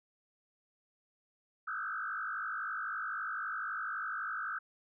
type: tone with frequency modulation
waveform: sine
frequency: 1413 Hz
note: F6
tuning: 20 cents sharp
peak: -35 dBFS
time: 1.67-4.59 s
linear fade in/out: 10 ms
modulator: 51.9 Hz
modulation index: 3.3
effects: none